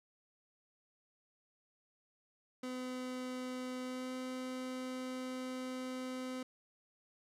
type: tone with pitch glide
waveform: 30% pulse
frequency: 253.8 to 256.3 Hz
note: B3 to C4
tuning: +47 to -36 cents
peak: -37 dBFS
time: 2.63-6.43 s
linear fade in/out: 5 ms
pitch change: +17 cents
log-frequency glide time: 3.82-4.13 s
effects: low-pass 10000 Hz 12 dB/octave